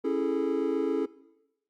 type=chord; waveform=triangle; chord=A major seventh; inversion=first; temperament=just; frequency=275 / 330 / 412.5 / 440 Hz; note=C#4 / E4 / G#4 / A4; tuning=-14 / +2 / -12 / 0 cents; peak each=-29 dBFS; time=0.04-1.06 s; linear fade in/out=10 ms; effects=noise-tail reverb RT60 0.9 s tail -19 dB re dry + Opus 48 kbps